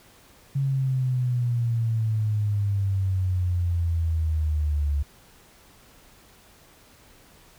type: exponential sweep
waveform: sine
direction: down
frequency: 138.59 to 71 Hz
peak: -21 dBFS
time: 0.55-5.03 s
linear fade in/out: 10 ms
effects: pink hiss -54 dBFS RMS until 7.58 s